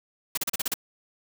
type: noise bursts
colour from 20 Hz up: white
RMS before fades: -27 dBFS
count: 7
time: 0.35-0.741 s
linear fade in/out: 5 ms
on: 25 ms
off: 36 ms
effects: none